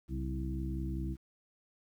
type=harmonic tone with a mistuned harmonic; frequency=65.2 Hz; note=C2; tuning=5 cents flat; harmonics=1 / 2 / 3 / 4 / 5; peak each=-36 / -40 / -42 / -47 / -42 dBFS; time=0.08-1.17 s; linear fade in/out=50 ms; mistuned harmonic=2; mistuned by=+72 cents; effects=11-bit